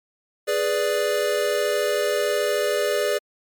square chord, G# diminished, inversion none, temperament equal, 415.3 / 493.9 / 587.3 Hz, G#4 / B4 / D5, 0 / 0 / 0 cents, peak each -25 / -27 / -24 dBFS, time 0.47-3.19 s, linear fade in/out 20 ms, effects MP3 96 kbps

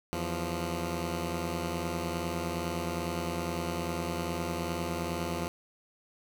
10% pulse tone pair together, 82.4 / 174.61 Hz, E2 / F3, 0 / 0 cents, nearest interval octave + minor second, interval 1300 cents, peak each -26 dBFS, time 0.13-5.48 s, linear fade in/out 0 ms, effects none

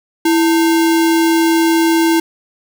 sine tone with sample-and-hold, 329.6 Hz, E4, in tune, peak -9 dBFS, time 0.25-2.2 s, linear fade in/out 5 ms, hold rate 1225 Hz, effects none

